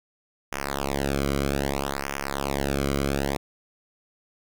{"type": "tone with flanger", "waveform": "sawtooth", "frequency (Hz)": 69.5, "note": "C#2", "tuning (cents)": 5, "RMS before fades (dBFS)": -27, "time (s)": [0.52, 3.37], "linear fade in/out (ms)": 5, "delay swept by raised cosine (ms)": [0.24, 1.14], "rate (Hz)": 0.62, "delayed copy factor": -1, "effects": []}